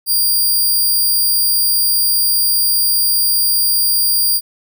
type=tone; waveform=5% pulse; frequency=4785 Hz; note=D8; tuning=32 cents sharp; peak=-5 dBFS; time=0.06-4.41 s; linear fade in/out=50 ms; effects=none